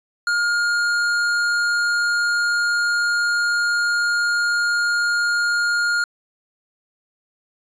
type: tone with tanh clipping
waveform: triangle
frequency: 1418 Hz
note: F6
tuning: 26 cents sharp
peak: -19 dBFS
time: 0.27-6.04 s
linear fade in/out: 2 ms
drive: 17 dB
effects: resampled to 22050 Hz